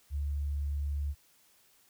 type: tone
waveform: sine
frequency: 71.8 Hz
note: D2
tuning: 39 cents flat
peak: -30 dBFS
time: 0.1-1.15 s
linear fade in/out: 50 ms
effects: white hiss -65 dBFS RMS until 1.89 s